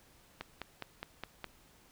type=click train; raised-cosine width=0.3 ms; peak=-23 dBFS; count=6; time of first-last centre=0.41-1.443 s; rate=4.84 Hz; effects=pink hiss -63 dBFS RMS until 1.91 s